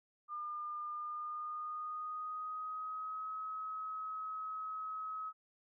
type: tone with pitch glide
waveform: sine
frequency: 1206 to 1277.7 Hz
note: D6 to D#6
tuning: +46 to +46 cents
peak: -39 dBFS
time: 0.28-5.33 s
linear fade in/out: 50 ms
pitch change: +100 cents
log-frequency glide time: 0.92-3.3 s
effects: none